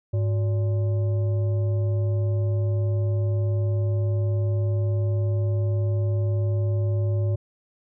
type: tone with frequency modulation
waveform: sine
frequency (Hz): 103.6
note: G#2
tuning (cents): -4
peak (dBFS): -20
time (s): 0.13-7.36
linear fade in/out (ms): 10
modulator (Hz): 469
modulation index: 0.35
effects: none